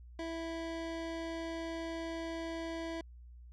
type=tone; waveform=25% pulse; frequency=329.6 Hz; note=E4; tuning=in tune; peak=-34 dBFS; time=0.19-3.01 s; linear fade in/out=2 ms; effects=added 60 Hz sine -50 dBFS peak until 3.52 s + low-pass 5000 Hz 12 dB/octave